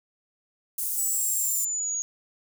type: high-pass noise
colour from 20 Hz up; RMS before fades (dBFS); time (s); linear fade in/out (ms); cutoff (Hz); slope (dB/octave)
pink; -29; 0.78-1.65; 5; 8400; 24
type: linear sweep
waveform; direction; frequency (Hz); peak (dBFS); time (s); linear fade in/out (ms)
sine; down; 7902 to 6645; -26; 0.98-2.02; 0
effects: none